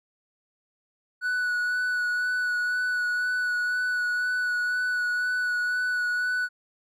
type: tone with vibrato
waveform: triangle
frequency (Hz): 1477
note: F#6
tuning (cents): -3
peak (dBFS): -22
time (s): 1.21-6.49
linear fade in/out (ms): 50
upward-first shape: sine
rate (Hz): 2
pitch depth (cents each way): 16
effects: none